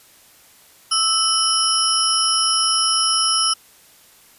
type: tone cluster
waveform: sine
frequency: 1314 / 2992 / 5160 / 5570 / 10220 Hz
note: E6 / F#7 / E8 / F8 / D#9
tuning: -6 / +19 / -38 / -5 / +45 cents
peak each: -22 dBFS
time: 0.91-3.54 s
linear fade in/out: 10 ms
effects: white hiss -50 dBFS RMS until 4.38 s + resampled to 32000 Hz